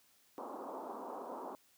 white band-pass noise, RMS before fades -45 dBFS, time 0.38-1.55 s, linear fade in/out 0 ms, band 230 to 1100 Hz, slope 48 dB/octave, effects white hiss -69 dBFS RMS until 1.77 s + high-pass 80 Hz 12 dB/octave

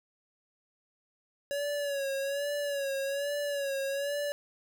square tone with vibrato, 562 Hz, C#5, 24 cents sharp, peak -31 dBFS, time 1.51-4.32 s, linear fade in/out 0 ms, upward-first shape sine, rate 1.2 Hz, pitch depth 57 cents each way, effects none

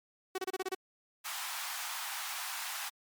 sawtooth tone bursts, 376.3 Hz, F#4, 29 cents sharp, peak -29 dBFS, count 7, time 0.35-0.748 s, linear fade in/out 5 ms, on 32 ms, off 29 ms
pink high-pass noise, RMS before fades -39 dBFS, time 1.24-2.9 s, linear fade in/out 20 ms, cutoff 780 Hz, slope 48 dB/octave
effects MP3 96 kbps

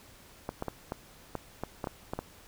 clicks, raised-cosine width 1 ms, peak -19 dBFS, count 10, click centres 0.491 / 0.624 / 0.683 / 0.921 / 1.353 / 1.636 / 1.842 / 1.872 / 2.135 / 2.19 s, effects pink hiss -55 dBFS RMS until 2.47 s

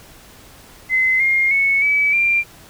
sine tone with pitch steps, 2050 / 2127 / 2207 / 2290 / 2377 Hz, C7 / C7 / C#7 / D7 / D7, -36 / +28 / -8 / -44 / +20 cents, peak -13 dBFS, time 0.89-2.44 s, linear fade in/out 50 ms, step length 310 ms, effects pink hiss -44 dBFS RMS until 2.69 s

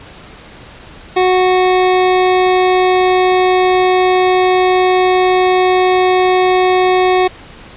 25% pulse tone, 368.4 Hz, F#4, 7 cents flat, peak -5 dBFS, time 1.16-7.28 s, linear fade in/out 10 ms, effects pink hiss -36 dBFS RMS until 7.76 s + resampled to 8000 Hz

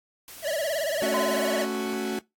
white noise, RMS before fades -43 dBFS, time 0.28-1.48 s, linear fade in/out 0 ms
square tone with vibrato, 609 Hz, D#5, 37 cents flat, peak -26 dBFS, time 0.42-1.67 s, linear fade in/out 50 ms, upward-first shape sine, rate 18 Hz, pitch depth 150 cents each way
40% pulse chord, F# minor, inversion first, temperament equal, 220 / 277.2 / 370 Hz, A3 / C#4 / F#4, 0 / 0 / 0 cents, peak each -31 / -33 / -29 dBFS, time 1.02-2.19 s, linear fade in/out 2 ms
sine tone with exponential decay, 1028 Hz, C6, 31 cents flat, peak -26 dBFS, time 1.14-2.06 s, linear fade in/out 1 ms, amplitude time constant 200 ms
effects noise-tail reverb RT60 0.2 s tail -23 dB re dry + AAC 64 kbps

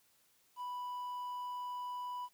triangle tone with quantisation, 987.8 Hz, B5, in tune, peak -37 dBFS, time 0.56-2.29 s, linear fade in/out 50 ms, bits 11, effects white hiss -71 dBFS RMS until 2.33 s

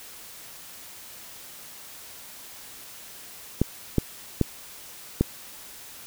clicks, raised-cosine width 3 ms, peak -6 dBFS, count 4, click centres 3.616 / 3.983 / 4.413 / 5.21 s, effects white hiss -44 dBFS RMS until 6.06 s

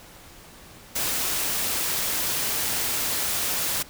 white noise, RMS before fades -26 dBFS, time 0.95-3.83 s, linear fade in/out 10 ms, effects pink hiss -47 dBFS RMS until 3.89 s

